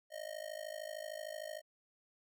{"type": "tone with amplitude modulation", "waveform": "square", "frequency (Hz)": 620, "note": "D#5", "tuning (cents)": -6, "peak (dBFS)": -39, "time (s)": [0.1, 1.62], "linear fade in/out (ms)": 50, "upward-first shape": "sine", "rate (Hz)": 53.2, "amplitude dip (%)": 95, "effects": []}